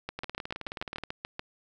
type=two click trains; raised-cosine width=0.3 ms; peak=-18 / -20 dBFS; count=10 / 17; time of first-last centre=0.09-1.394 / 0.19-1.037 s; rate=6.9 / 18.9 Hz; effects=none